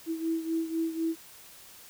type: beating tone pair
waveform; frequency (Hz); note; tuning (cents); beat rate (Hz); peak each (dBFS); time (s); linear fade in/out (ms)
sine; 325.6 / 329.6; E4 / E4; -21 / 0; 4; -29 / -34; 0.06-1.16; 50
effects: white hiss -51 dBFS RMS until 1.89 s